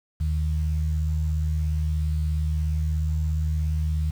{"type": "tone pair together", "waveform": "sine", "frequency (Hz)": [77.2, 154.15], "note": ["D#2", "D#3"], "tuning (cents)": [-13, -16], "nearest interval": "octave", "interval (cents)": 1197, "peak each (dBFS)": [-22, -30], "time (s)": [0.2, 4.11], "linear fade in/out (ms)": 10, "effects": ["8-bit"]}